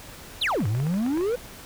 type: exponential two-way sweep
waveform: triangle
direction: down then up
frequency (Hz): 4435 to 98 to 511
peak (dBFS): -20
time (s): 0.41-1.36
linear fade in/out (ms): 10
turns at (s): 0.67
type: clicks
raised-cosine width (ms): 0.5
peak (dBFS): -23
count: 9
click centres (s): 0.605 / 0.655 / 0.75 / 0.801 / 0.868 / 0.941 / 1.064 / 1.174 / 1.21
effects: pink hiss -43 dBFS RMS until 1.65 s